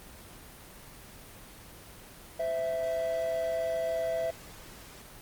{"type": "tone pair together", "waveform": "triangle", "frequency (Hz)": [515.4, 659.3], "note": ["C5", "E5"], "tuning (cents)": [-26, 0], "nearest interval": "major third", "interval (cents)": 426, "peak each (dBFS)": [-34, -27], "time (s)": [2.39, 4.31], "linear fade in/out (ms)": 10, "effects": ["pink hiss -49 dBFS RMS until 5.21 s", "Opus 24 kbps"]}